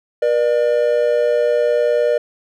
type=tone pair together; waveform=triangle; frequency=478.9 / 598.4 Hz; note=A#4 / D5; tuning=+47 / +32 cents; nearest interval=major third; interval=385 cents; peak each=-14 dBFS; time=0.22-2.18 s; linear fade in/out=5 ms; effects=none